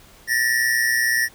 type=tone pair together; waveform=square; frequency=1776 / 1896.8 Hz; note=A6 / A#6; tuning=+16 / +30 cents; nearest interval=minor second; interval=114 cents; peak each=-21 dBFS; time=0.27-1.29 s; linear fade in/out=50 ms; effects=pink hiss -49 dBFS RMS until 1.34 s